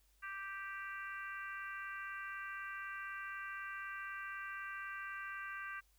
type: harmonic tone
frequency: 392 Hz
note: G4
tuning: in tune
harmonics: 3 / 4 / 5 / 6 / 7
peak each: -48 / -45 / -51 / -55 / -55 dBFS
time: 0.22-5.81 s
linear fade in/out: 20 ms
effects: added 50 Hz sine -70 dBFS peak until 5.98 s + white hiss -75 dBFS RMS until 5.98 s